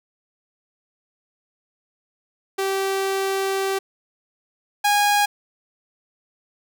sawtooth tone pair in turn, 387.9 / 821.9 Hz, G4 / G#5, -18 / -18 cents, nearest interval octave + minor second, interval 1300 cents, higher second, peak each -17 / -12 dBFS, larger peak second, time 2.58-3.79 / 4.84-5.26 s, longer first, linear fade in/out 10 ms, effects none

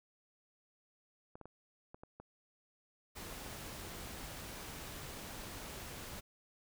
clicks, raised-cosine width 1 ms, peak -36 dBFS, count 9, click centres 1.355 / 1.413 / 1.456 / 1.945 / 2.035 / 2.2 / 3.326 / 3.464 / 4.073 s
pink noise, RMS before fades -47 dBFS, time 3.15-6.21 s, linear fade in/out 20 ms
effects none

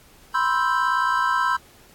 triangle chord, C major seventh, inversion third, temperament equal, 987.8 / 1046.5 / 1318.5 / 1568 Hz, B5 / C6 / E6 / G6, 0 / 0 / 0 / 0 cents, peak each -22 / -22 / -23 / -23 dBFS, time 0.34-1.57 s, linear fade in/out 10 ms, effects pink hiss -52 dBFS RMS until 1.94 s + AAC 64 kbps

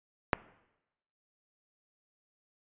click, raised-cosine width 0.5 ms, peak -8 dBFS, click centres 0.332 s, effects noise-tail reverb RT60 0.9 s tail -19 dB re dry + resampled to 8000 Hz

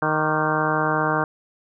harmonic tone with a mistuned harmonic, 155.1 Hz, D#3, 5 cents flat, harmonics 1 / 2 / 3 / 4 / 5 / 6 / 7 / 8 / 9 / 10, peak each -28 / -28 / -28 / -28 / -28 / -28 / -28 / -28 / -28 / -28 dBFS, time 0.02-1.24 s, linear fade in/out 2 ms, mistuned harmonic 8, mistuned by -76 cents, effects none

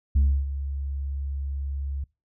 sine tone with ADSR envelope, 69.3 Hz, C#2, in tune, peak -13 dBFS, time 0.15-2.04 s, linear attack 12 ms, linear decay 290 ms, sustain -14 dB, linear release 5 ms, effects noise-tail reverb RT60 0.3 s tail -26 dB re dry + tanh soft clip ceiling -15 dBFS

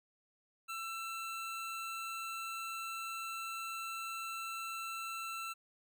25% pulse tone, 1339 Hz, E6, 27 cents sharp, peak -36 dBFS, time 0.68-5.54 s, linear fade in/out 20 ms, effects none

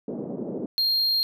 pink band-pass noise, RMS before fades -32 dBFS, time 0.08-0.66 s, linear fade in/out 2 ms, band 200 to 490 Hz, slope 24 dB/octave
triangle tone, 4218 Hz, C8, 13 cents sharp, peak -19 dBFS, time 0.78-1.23 s, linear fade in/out 0 ms
effects none

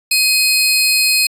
sawtooth tone pair together, 2515 / 4258 Hz, D#7 / C8, +18 / +30 cents, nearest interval major sixth, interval 912 cents, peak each -11 dBFS, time 0.11-1.27 s, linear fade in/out 5 ms, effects resampled to 32000 Hz

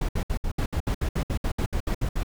brown noise bursts, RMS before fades -25 dBFS, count 16, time 0.01-2.233 s, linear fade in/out 5 ms, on 78 ms, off 65 ms, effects none

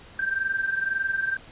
sine tone pair together, 1568 / 1589.9 Hz, G6 / G6, 0 / +24 cents, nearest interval unison, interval 24 cents, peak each -25 / -29 dBFS, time 0.19-1.37 s, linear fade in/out 5 ms, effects pink hiss -48 dBFS RMS until 1.51 s + resampled to 8000 Hz

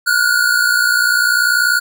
square tone pair together, 1426.8 / 1487 Hz, F6 / F#6, +37 / +8 cents, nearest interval minor second, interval 71 cents, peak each -15 dBFS, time 0.06-1.8 s, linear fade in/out 20 ms, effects none

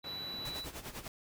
triangle tone, 3951 Hz, B7, in tune, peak -38 dBFS, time 0.03-0.67 s, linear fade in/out 50 ms
pink band-pass noise, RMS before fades -49 dBFS, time 0.04-0.57 s, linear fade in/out 2 ms, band 110 to 3300 Hz, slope 12 dB/octave
clicks, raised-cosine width 2 ms, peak -38 dBFS, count 2, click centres 0.341 / 0.387 s
pink noise with tremolo, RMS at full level -42 dBFS, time 0.45-1.08 s, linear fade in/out 2 ms, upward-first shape sine, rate 10 Hz, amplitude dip 75%
effects none

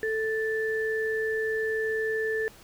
sine tone pair together, 440.3 / 1760 Hz, A4 / A6, +1 / 0 cents, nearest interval 2 octaves, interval 2399 cents, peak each -27 / -30 dBFS, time 0.03-2.48 s, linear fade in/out 0 ms, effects pink hiss -52 dBFS RMS until 2.63 s

